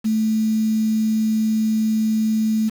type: tone with quantisation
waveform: sine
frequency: 218.8 Hz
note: A3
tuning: 9 cents flat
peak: -16 dBFS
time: 0.04-2.7 s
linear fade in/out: 20 ms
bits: 6
effects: none